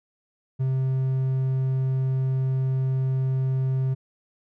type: tone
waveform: triangle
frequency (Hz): 131.7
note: C3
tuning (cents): +12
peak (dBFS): -19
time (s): 0.59-3.95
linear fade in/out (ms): 20
effects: none